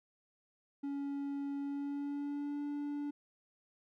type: tone with pitch glide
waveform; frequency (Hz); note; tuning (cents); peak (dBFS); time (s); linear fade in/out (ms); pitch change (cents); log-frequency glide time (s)
triangle; 281.1 to 289.8; C#4 to D4; +24 to -23; -34; 0.83-3.11; 10; +53; 1.59-2.62
effects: none